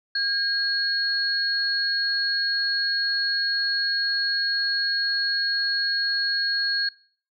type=tone pair together; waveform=sine; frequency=1618 / 4320 Hz; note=G#6 / C#8; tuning=-46 / -45 cents; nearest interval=octave + perfect fourth; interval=1701 cents; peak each=-25 / -24 dBFS; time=0.15-6.89 s; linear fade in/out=5 ms; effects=noise-tail reverb RT60 0.5 s tail -24 dB re dry